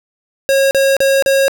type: tone bursts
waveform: square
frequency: 544 Hz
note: C#5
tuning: 33 cents flat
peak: -10 dBFS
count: 4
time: 0.49-1.481 s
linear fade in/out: 0 ms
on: 220 ms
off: 37 ms
effects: none